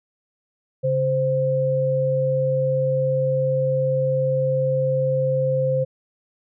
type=tone pair together; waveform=sine; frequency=138.59 / 521.3 Hz; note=C#3 / C5; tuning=0 / -6 cents; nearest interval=octave + major seventh; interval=2294 cents; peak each=-23 / -19 dBFS; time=0.83-5.85 s; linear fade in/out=20 ms; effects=none